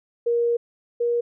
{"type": "tone pair in turn", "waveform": "sine", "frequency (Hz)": [471.8, 475.1], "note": ["A#4", "A#4"], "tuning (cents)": [21, 33], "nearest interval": "unison", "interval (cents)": 12, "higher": "second", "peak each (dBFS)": [-18, -19], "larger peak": "first", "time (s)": [[0.26, 0.57], [1, 1.21]], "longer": "first", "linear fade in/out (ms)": 10, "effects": []}